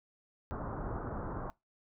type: low-pass noise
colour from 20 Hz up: pink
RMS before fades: -39 dBFS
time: 0.51-1.5 s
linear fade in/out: 0 ms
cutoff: 1400 Hz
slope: 48 dB/octave
effects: noise-tail reverb RT60 0.2 s tail -22 dB re dry